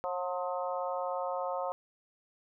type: harmonic tone with a mistuned harmonic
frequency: 180.3 Hz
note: F#3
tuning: 45 cents flat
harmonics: 3 / 4 / 5 / 6 / 7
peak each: -35 / -37 / -39 / -41 / -42 dBFS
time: 0.04-1.72 s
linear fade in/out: 0 ms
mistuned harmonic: 6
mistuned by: -38 cents
effects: none